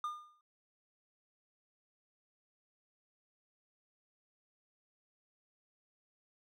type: tone with exponential decay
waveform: triangle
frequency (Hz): 1211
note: D#6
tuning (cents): -47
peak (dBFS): -31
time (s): 0.04-0.41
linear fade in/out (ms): 2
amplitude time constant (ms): 80
effects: none